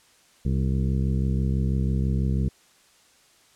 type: harmonic tone with a mistuned harmonic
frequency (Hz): 66.1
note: C2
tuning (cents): +18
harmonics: 1 / 2 / 3 / 4 / 5 / 6 / 7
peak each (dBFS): -24 / -25 / -28 / -39 / -40 / -41 / -43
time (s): 0.45-2.49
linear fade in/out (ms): 5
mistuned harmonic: 5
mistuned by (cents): -20
effects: white hiss -58 dBFS RMS until 3.55 s + low-pass 9000 Hz 12 dB/octave

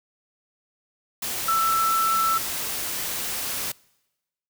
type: tone in noise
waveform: sine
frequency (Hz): 1326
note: E6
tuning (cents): +10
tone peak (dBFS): -19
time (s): 1.48-2.38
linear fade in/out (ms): 5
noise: white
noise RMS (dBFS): -29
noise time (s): 1.22-3.72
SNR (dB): +7
effects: noise-tail reverb RT60 1.0 s tail -25 dB re dry

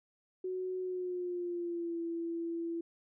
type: tone with pitch glide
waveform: sine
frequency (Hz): 370 to 335.4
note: F#4 to E4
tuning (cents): 0 to +30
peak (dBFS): -34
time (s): 0.44-2.81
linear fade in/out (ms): 5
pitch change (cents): -170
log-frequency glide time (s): 0.8-2
effects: none

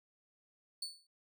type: tone with exponential decay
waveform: 35% pulse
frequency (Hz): 4459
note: C#8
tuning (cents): +9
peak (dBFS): -34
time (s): 0.82-1.07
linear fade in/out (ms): 5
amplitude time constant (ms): 53
effects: none

